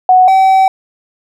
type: tone pair in turn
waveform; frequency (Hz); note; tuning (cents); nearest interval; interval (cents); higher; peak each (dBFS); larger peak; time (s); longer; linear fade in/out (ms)
sine / triangle; 740 / 765.2; F#5 / G5; 0 / -42; minor second; 58; second; -3; neither; 0.09-0.28 / 0.28-0.68; second; 2
effects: none